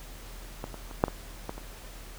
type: clicks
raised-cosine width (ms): 1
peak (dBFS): -20 / -25 / -28 / -6 / -20 / -19 / -26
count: 7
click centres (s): 0.641 / 0.743 / 0.912 / 1.039 / 1.082 / 1.494 / 1.58
effects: added 40 Hz sine -43 dBFS peak until 2.18 s + pink hiss -48 dBFS RMS until 2.18 s